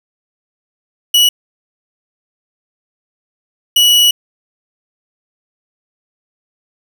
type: tone bursts at uneven times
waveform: 40% pulse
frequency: 2934 Hz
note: F#7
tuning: 15 cents flat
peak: -6 dBFS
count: 2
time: 1.14-1.29 / 3.76-4.11 s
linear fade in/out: 5 ms
effects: none